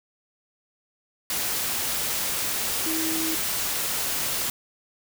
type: tone in noise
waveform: sine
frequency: 321.6 Hz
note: E4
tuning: 43 cents flat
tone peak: -28 dBFS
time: 2.86-3.35 s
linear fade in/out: 2 ms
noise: white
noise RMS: -27 dBFS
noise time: 1.3-4.5 s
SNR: -4 dB
effects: none